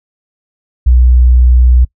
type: tone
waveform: sine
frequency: 61.74 Hz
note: B1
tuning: in tune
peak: -3 dBFS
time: 0.86-1.85 s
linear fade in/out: 10 ms
effects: noise-tail reverb RT60 0.1 s tail -23 dB re dry